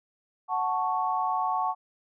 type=chord; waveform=sine; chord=F# minor; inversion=none; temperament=equal; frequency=740 / 880 / 1108.7 Hz; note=F#5 / A5 / C#6; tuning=0 / 0 / 0 cents; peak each=-29 dBFS; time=0.48-1.75 s; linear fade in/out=50 ms; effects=none